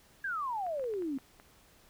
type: exponential sweep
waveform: sine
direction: down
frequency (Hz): 1661.2 to 257.6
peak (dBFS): -32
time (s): 0.24-1.18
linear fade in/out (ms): 5
type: clicks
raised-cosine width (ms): 0.5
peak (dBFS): -37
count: 7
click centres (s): 0.666 / 0.796 / 0.841 / 0.938 / 1.022 / 1.186 / 1.399
effects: pink hiss -62 dBFS RMS until 1.89 s